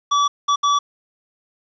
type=tone bursts at uneven times; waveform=square; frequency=1149 Hz; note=D6; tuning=38 cents flat; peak=-15 dBFS; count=3; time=0.11-0.28 / 0.48-0.56 / 0.63-0.79 s; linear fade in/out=10 ms; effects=resampled to 16000 Hz + 8-bit